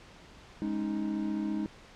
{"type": "chord", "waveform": "triangle", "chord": "Ab suspended fourth", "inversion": "none", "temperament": "just", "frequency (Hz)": [207.7, 276.9, 311.5], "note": ["Ab3", "Db4", "Eb4"], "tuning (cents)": [0, -2, 2], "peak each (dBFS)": [-31, -37, -31], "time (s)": [0.62, 1.66], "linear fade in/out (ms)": 0, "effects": ["pink hiss -53 dBFS RMS until 1.95 s", "low-pass 5000 Hz 12 dB/octave"]}